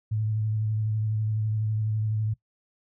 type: tone with vibrato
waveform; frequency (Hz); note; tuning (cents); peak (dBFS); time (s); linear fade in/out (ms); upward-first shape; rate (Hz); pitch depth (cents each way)
sine; 108.3; A2; -27; -24; 0.11-2.34; 10; sine; 12; 24
effects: noise-tail reverb RT60 0.1 s tail -19 dB re dry